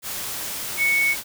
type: tone in noise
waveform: sine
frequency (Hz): 2217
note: C#7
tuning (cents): 0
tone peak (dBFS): -17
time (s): 0.77-1.16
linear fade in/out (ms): 50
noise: white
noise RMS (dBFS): -30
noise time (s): 0.02-1.24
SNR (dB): +10
effects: none

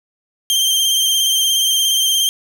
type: tone with vibrato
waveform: sawtooth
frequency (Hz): 3159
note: G7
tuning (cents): +13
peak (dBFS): -10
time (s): 0.5-2.29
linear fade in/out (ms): 0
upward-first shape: sine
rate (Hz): 17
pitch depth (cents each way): 28
effects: none

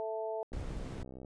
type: harmonic tone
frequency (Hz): 220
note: A3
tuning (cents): 0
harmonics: 2 / 3 / 4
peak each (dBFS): -38 / -37 / -43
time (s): 0-0.43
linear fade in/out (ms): 0
type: click train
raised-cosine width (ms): 2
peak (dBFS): -34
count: 48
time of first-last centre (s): 0.52-1.248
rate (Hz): 64.6
type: noise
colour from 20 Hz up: brown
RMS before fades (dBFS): -40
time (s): 0.53-1.03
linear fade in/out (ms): 2
effects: resampled to 22050 Hz

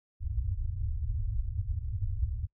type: low-pass noise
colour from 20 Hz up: white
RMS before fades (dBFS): -32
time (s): 0.2-2.47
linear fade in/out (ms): 20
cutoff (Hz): 110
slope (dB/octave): 96
effects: noise-tail reverb RT60 0.1 s tail -26 dB re dry

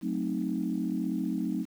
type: chord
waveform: sine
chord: F# diminished seventh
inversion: none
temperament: equal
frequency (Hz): 185 / 220 / 261.6 / 311.1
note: F#3 / A3 / C4 / Eb4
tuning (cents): 0 / 0 / 0 / 0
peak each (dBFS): -33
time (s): 0.01-1.66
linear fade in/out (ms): 50
effects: tanh soft clip ceiling -18 dBFS + 9-bit

